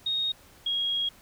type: tone pair in turn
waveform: sine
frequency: 3729 / 3287 Hz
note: A#7 / G#7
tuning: 0 / -19 cents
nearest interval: major second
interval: 219 cents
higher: first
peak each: -25 dBFS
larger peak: neither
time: 0.06-0.32 / 0.66-1.09 s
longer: second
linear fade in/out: 5 ms
effects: pink hiss -55 dBFS RMS until 1.21 s